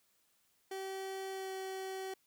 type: tone with pitch glide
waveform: 30% pulse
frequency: 384.2 to 381.1 Hz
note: G4 to G4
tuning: -35 to -49 cents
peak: -37 dBFS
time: 0.71-2.14 s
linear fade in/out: 5 ms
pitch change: -14 cents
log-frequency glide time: 1.31-1.51 s
effects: white hiss -74 dBFS RMS until 2.26 s